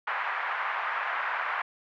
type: band-pass noise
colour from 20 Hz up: pink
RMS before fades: -31 dBFS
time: 0.07-1.62 s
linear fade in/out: 5 ms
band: 890 to 2000 Hz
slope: 24 dB/octave
effects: none